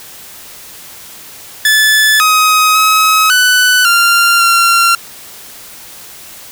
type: tone with pitch steps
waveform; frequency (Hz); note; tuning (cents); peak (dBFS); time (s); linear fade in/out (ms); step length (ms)
sawtooth; 1735 / 1261 / 1277 / 1495 / 1388 / 1374; A6 / D#6 / D#6 / F#6 / F6 / F6; -25 / +23 / +45 / +17 / -11 / -29; -3; 1.65-4.95; 2; 550
effects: white hiss -33 dBFS RMS until 6.51 s